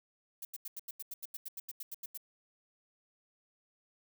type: noise bursts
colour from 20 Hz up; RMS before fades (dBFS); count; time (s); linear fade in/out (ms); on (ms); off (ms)
violet; -42; 16; 0.42-2.175; 5; 30; 85
effects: none